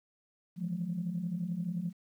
sine tone cluster, 164.1 / 175.6 / 211 Hz, E3 / F3 / G#3, -8 / +10 / +28 cents, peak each -40 / -33 / -40 dBFS, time 0.56-1.93 s, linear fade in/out 50 ms, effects tanh soft clip ceiling -24 dBFS + 11-bit

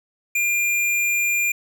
square tone, 2400 Hz, D7, 37 cents sharp, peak -19 dBFS, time 0.35-1.52 s, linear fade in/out 5 ms, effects 10-bit

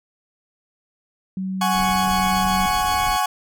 sine tone, 189 Hz, F#3, 37 cents sharp, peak -23 dBFS, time 1.37-2.66 s, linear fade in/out 2 ms
40% pulse chord, F# suspended second, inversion none, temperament equal with one note detuned, 740 / 833.5 / 1108.7 Hz, F#5 / G#5 / C#6, 0 / +6 / 0 cents, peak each -22 dBFS, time 1.61-3.26 s, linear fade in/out 5 ms
brown noise, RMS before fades -32 dBFS, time 1.73-3.17 s, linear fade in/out 10 ms
effects none

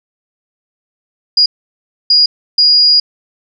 sine tone bursts at uneven times, 4876 Hz, D#8, 36 cents flat, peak -5 dBFS, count 3, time 1.37-1.46 / 2.1-2.26 / 2.58-3 s, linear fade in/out 5 ms, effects none

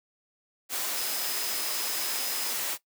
sine tone in noise, 5070 Hz, D#8, 32 cents sharp, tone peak -36 dBFS, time 0.94-2.54 s, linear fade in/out 50 ms, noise white, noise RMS -31 dBFS, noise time 0.69-2.78 s, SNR -8 dB, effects noise-tail reverb RT60 0.1 s tail -17 dB re dry + high-pass 300 Hz 12 dB/octave

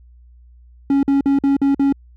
triangle tone bursts, 277.2 Hz, C#4, in tune, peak -10 dBFS, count 6, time 0.9-1.925 s, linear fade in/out 2 ms, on 130 ms, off 49 ms, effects added 60 Hz sine -43 dBFS peak until 2.16 s

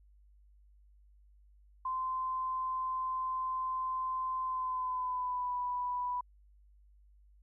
sine tone with pitch glide, 1035 to 987.7 Hz, C6 to B5, -19 to 0 cents, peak -32 dBFS, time 1.85-6.21 s, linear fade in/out 5 ms, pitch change -81 cents, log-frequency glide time 4.44-5.54 s, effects added 50 Hz sine -59 dBFS peak until 7.42 s

